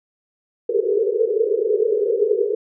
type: band-pass noise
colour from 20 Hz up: white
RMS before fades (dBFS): -19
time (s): 0.69-2.55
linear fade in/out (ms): 5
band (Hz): 400 to 470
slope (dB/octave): 96
effects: none